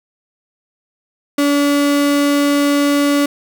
35% pulse tone, 286.4 Hz, D4, 43 cents flat, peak -10 dBFS, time 1.38-3.26 s, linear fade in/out 5 ms, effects none

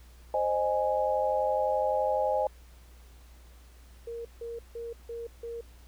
sine chord, Ab major, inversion first, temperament equal with one note detuned, 523.3 / 615.1 / 830.6 Hz, C5 / Eb5 / Ab5, 0 / -20 / 0 cents, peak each -29 dBFS, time 0.34-2.47 s, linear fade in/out 2 ms
sine tone bursts, 466.2 Hz, A#4, in tune, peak -35 dBFS, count 5, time 4.07-5.61 s, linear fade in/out 5 ms, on 180 ms, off 160 ms
effects added 60 Hz sine -50 dBFS peak until 5.87 s + pink hiss -60 dBFS RMS until 5.87 s

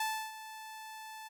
sawtooth tone with ADSR envelope, 875 Hz, A5, 10 cents flat, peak -27 dBFS, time 0-1.29 s, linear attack 4 ms, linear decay 310 ms, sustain -14 dB, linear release 21 ms, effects none

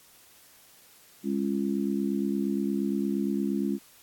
harmonic tone, 68.6 Hz, C#2, 17 cents flat, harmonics 3 / 4 / 5, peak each -28 / -30 / -32 dBFS, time 1.23-3.79 s, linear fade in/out 50 ms, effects white hiss -56 dBFS RMS until 4.02 s + AAC 64 kbps

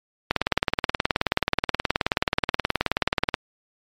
click train, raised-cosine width 0.3 ms, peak -3 dBFS, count 58, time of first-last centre 0.31-3.342 s, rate 18.8 Hz, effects MP3 64 kbps

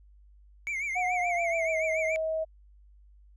triangle tone with vibrato, 2217 Hz, C#7, in tune, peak -28 dBFS, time 0.67-2.16 s, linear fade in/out 0 ms, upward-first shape triangle, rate 7 Hz, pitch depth 130 cents each way
sine tone with pitch glide, 728 to 637.4 Hz, F#5 to D#5, -28 to +42 cents, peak -27 dBFS, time 0.95-2.45 s, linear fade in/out 20 ms, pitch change -230 cents, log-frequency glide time 1.12-1.75 s
effects added 50 Hz sine -53 dBFS peak until 3.36 s + resampled to 24000 Hz

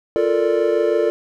triangle chord, Bb major seventh, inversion second, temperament equal, 349.2 / 440 / 466.2 / 587.3 Hz, F4 / A4 / Bb4 / D5, 0 / 0 / 0 / 0 cents, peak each -19 / -17 / -20 / -19 dBFS, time 0.16-1.1 s, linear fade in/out 0 ms, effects none

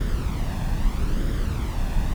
brown noise with flanger, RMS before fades -23 dBFS, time 0-2.14 s, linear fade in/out 10 ms, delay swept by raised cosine 0.58 to 1.17 ms, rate 0.78 Hz, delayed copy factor +0.5, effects none

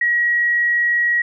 sine tone, 1907 Hz, A#6, 39 cents sharp, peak -14 dBFS, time 0.01-1.22 s, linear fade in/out 5 ms, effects none

